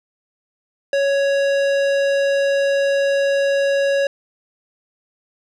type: tone with tanh clipping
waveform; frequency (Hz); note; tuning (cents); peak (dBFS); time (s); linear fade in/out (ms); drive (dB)
sine; 556; C#5; +5; -17; 0.93-4.07; 2; 17
effects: none